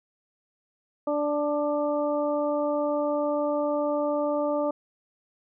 harmonic tone with a mistuned harmonic, 293.7 Hz, D4, in tune, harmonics 1 / 2 / 3 / 4, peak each -29 / -25 / -34 / -35 dBFS, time 1.07-4.71 s, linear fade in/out 5 ms, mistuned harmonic 4, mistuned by +16 cents, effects none

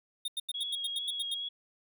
square tone bursts, 3644 Hz, A#7, 40 cents flat, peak -32 dBFS, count 10, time 0.25-1.343 s, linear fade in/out 5 ms, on 31 ms, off 87 ms
sine tone with vibrato, 3320 Hz, G#7, 1 cent flat, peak -34 dBFS, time 0.54-1.49 s, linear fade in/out 10 ms, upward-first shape sine, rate 2.3 Hz, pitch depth 23 cents each way
effects none

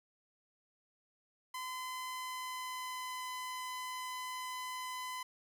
sawtooth tone with pitch glide, 1021 to 1012.8 Hz, C6 to B5, -43 to +43 cents, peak -36 dBFS, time 1.54-5.23 s, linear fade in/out 5 ms, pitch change -14 cents, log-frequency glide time 2.1-3.26 s, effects none

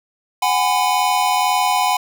square tone cluster, 739 / 821 / 1005 Hz, F#5 / G#5 / B5, -2 / -20 / +30 cents, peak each -20 dBFS, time 0.42-1.97 s, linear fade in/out 5 ms, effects none

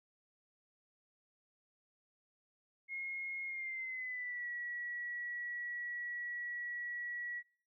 sine tone with pitch glide, 2154 to 1930.1 Hz, C7 to B6, +50 to -40 cents, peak -39 dBFS, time 2.88-7.43 s, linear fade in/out 50 ms, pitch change -190 cents, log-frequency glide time 3.45-4.48 s, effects noise-tail reverb RT60 0.6 s tail -24 dB re dry

